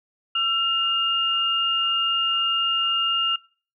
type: tone pair together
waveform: sine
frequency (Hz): 1349 / 2826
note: E6 / F7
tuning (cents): +40 / +20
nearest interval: octave + minor second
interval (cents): 1280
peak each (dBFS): -26 / -21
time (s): 0.35-3.36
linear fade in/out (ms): 5
effects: noise-tail reverb RT60 0.4 s tail -22 dB re dry